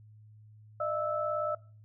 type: tone cluster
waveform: sine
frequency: 607 / 665 / 1312 Hz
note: D#5 / E5 / E6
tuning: -43 / +15 / -9 cents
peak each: -32 / -37 / -33 dBFS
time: 0.8-1.55 s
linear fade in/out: 5 ms
effects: noise-tail reverb RT60 0.4 s tail -22 dB re dry + added 107 Hz sine -52 dBFS peak until 1.84 s